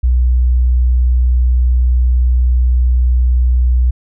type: tone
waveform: sine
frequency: 61.74 Hz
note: B1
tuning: in tune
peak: -8 dBFS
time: 0.03-3.91 s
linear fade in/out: 10 ms
effects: none